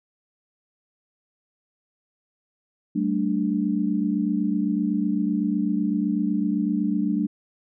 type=chord; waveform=sine; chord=G suspended second; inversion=none; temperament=equal with one note detuned; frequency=192.08 / 220 / 293.7 Hz; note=G3 / A3 / D4; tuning=-35 / 0 / 0 cents; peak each=-25 dBFS; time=2.95-7.27 s; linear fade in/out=10 ms; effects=none